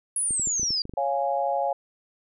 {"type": "exponential sweep", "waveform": "sine", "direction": "down", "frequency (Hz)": [10620, 4699], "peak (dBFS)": -23, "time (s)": [0.16, 0.82], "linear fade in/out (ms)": 2}
{"type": "clicks", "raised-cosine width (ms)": 3, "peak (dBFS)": -25, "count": 9, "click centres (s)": [0.308, 0.397, 0.473, 0.597, 0.631, 0.706, 0.854, 0.895, 0.937]}
{"type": "chord", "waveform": "sine", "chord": "Db major", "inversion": "none", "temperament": "equal", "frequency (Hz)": [554.4, 698.5, 830.6], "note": ["Db5", "F5", "Ab5"], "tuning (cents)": [0, 0, 0], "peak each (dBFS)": -27, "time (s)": [0.97, 1.73], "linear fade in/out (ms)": 5}
{"effects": []}